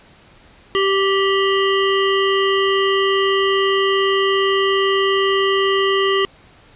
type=harmonic tone with a mistuned harmonic; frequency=390 Hz; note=G4; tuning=9 cents flat; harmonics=1 / 3 / 5 / 7 / 8; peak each=-16 / -21 / -23 / -24 / -25 dBFS; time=0.75-6.25 s; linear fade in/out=0 ms; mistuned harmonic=7; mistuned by=+73 cents; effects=pink hiss -48 dBFS RMS until 6.75 s + resampled to 8000 Hz